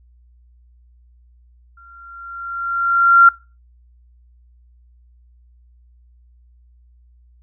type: tone with exponential growth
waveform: sine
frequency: 1379 Hz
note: F6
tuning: 22 cents flat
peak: -3 dBFS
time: 1.77-3.29 s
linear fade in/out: 5 ms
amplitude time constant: 330 ms
effects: noise-tail reverb RT60 0.3 s tail -22 dB re dry + added 60 Hz sine -48 dBFS peak until 7.42 s